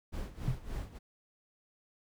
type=noise with tremolo; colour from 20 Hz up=brown; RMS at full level=-37 dBFS; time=0.12-0.99 s; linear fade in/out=20 ms; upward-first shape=sine; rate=3.5 Hz; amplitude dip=80%
type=tone with exponential decay; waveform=sine; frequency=128.6 Hz; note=C3; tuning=30 cents flat; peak=-23 dBFS; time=0.48-0.6 s; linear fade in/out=0 ms; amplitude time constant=25 ms
effects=none